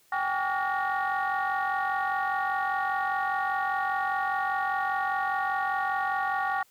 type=tone cluster; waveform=sine; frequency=772 / 817 / 1136 / 1429 / 1856 Hz; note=G5 / G#5 / C#6 / F6 / A#6; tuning=-27 / -29 / +42 / +39 / -8 cents; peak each=-29 / -32 / -31 / -32 / -33 dBFS; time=0.12-6.63 s; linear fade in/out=5 ms; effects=tanh soft clip ceiling -19 dBFS + white hiss -63 dBFS RMS until 6.7 s